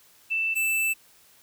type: tone pair in turn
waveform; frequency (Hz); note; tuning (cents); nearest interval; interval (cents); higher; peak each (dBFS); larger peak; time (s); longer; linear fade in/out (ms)
sine / square; 2656 / 2646; E7 / E7; +12 / +6; unison; 6; first; -23; neither; 0.3-0.55 / 0.55-0.94; second; 20
effects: white hiss -57 dBFS RMS until 1.42 s

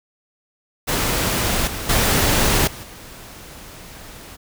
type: noise with level steps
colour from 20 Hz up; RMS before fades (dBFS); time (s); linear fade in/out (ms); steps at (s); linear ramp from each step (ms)
pink; -20 / -28 / -17 / -35 / -39; 0.87-4.37; 20; 1.67 / 1.89 / 2.67 / 2.83; 5
effects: none

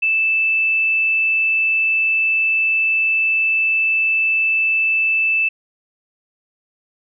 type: tone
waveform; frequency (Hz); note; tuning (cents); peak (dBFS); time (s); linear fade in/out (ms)
sine; 2637; E7; 0; -14; 0.02-5.49; 10
effects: none

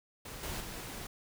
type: noise with level steps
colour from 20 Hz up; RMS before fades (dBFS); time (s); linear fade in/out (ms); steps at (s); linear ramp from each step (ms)
pink; -45 / -39 / -43; 0.25-1.07; 5; 0.43 / 0.6; 2
effects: none

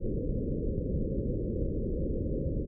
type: low-pass noise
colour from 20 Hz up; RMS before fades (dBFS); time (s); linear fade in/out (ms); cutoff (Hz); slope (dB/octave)
pink; -31; 0-2.67; 50; 550; 96
effects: none

